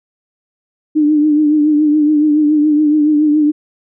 sine tone with vibrato, 301.1 Hz, D4, 43 cents sharp, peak -8 dBFS, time 0.95-3.52 s, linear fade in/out 20 ms, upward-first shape triangle, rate 7.1 Hz, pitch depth 54 cents each way, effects none

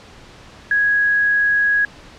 sine tone, 1661.2 Hz, G#6, in tune, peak -13 dBFS, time 0.71-1.85 s, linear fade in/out 2 ms, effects pink hiss -42 dBFS RMS until 2.18 s + low-pass 5000 Hz 12 dB/octave

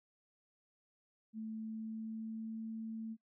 sine tone with pitch glide, 220 to 222.9 Hz, A3 to A3, 0 to +23 cents, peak -40 dBFS, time 1.33-3.17 s, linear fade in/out 50 ms, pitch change +23 cents, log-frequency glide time 1.51-2.65 s, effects noise-tail reverb RT60 0.1 s tail -25 dB re dry

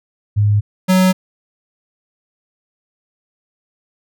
sine / square tone pair in turn, 103.83 / 185.81 Hz, G#2 / F#3, 0 / +8 cents, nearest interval minor seventh, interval 1008 cents, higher second, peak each -10 dBFS, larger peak neither, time 0.36-0.61 / 0.88-1.13 s, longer neither, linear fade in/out 20 ms, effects none

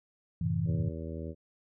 sine chord, F# half-diminished seventh, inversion none, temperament equal with one note detuned, 92.5 / 110 / 130.81 / 163.01 Hz, F#2 / A2 / C3 / E3, 0 / 0 / 0 / -19 cents, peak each -34 / -34 / -36 / -30 dBFS, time 0.41-0.89 s, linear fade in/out 5 ms
harmonic tone, 80.8 Hz, E2, 34 cents flat, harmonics 1 / 2 / 3 / 4 / 5 / 6 / 7, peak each -39 / -42 / -44 / -45 / -46 / -47 / -47 dBFS, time 0.65-1.35 s, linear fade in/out 50 ms
effects none

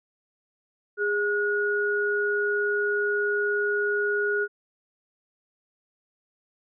sine tone pair together, 411.1 / 1450 Hz, G#4 / F#6, -18 / -35 cents, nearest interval octave + minor seventh, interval 2183 cents, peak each -25 dBFS, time 0.97-4.48 s, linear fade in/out 50 ms, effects none

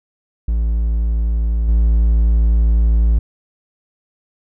triangle tone with level steps, 56 Hz, A1, 31 cents sharp, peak -12 / -8 dBFS, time 0.48-3.19 s, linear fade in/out 5 ms, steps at 1.68 s, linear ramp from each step 5 ms, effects none

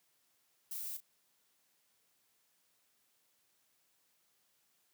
violet noise with echo, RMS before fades -42 dBFS, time 0.71-0.97 s, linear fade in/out 5 ms, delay 35 ms, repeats 1, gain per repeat -11 dB, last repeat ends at 1.005 s, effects white hiss -75 dBFS RMS until 4.93 s + high-pass 100 Hz 12 dB/octave

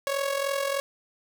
sawtooth tone with amplitude modulation, 554.4 Hz, C#5, in tune, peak -19 dBFS, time 0.07-0.8 s, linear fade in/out 0 ms, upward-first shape sine, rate 43.2 Hz, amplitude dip 65%, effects none

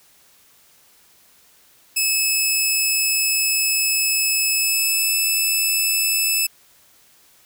10% pulse tone with pitch glide, 2595 to 2619 Hz, E7 to E7, -28 to -12 cents, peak -9 dBFS, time 1.96-6.47 s, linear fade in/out 10 ms, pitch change +16 cents, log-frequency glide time 4.55-5.19 s, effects white hiss -54 dBFS RMS until 7.45 s

